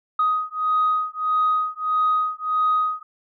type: beating tone pair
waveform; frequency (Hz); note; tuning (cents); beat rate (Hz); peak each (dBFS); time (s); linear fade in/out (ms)
sine; 1251 / 1252.6; D#6 / D#6; +9 / +11; 1.6; -21; 0.19-3.03; 5
effects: tanh soft clip ceiling -12 dBFS